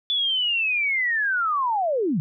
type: linear sweep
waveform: sine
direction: down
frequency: 3474 to 138.59 Hz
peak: -20 dBFS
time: 0.1-2.2 s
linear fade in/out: 0 ms
effects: none